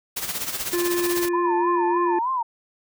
white noise with tremolo, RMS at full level -26 dBFS, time 0.16-1.29 s, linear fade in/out 10 ms, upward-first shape sine, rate 16 Hz, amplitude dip 65%
harmonic tone, 349.2 Hz, F4, in tune, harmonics 1 / 3 / 5 / 7, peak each -21 / -34 / -35 / -44 dBFS, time 0.73-2.19 s, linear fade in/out 5 ms
sine tone with vibrato, 962 Hz, B5, 46 cents flat, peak -21 dBFS, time 1.33-2.43 s, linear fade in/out 10 ms, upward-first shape sine, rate 3.3 Hz, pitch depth 160 cents each way
effects none

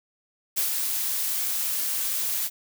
blue noise with ADSR envelope, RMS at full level -24 dBFS, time 0.56-2.5 s, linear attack 19 ms, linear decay 120 ms, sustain -3 dB, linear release 44 ms, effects none

